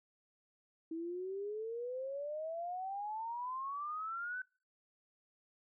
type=exponential sweep; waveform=sine; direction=up; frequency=320.7 to 1529 Hz; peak=-38 dBFS; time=0.91-4.42 s; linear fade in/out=5 ms; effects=noise-tail reverb RT60 0.4 s tail -26 dB re dry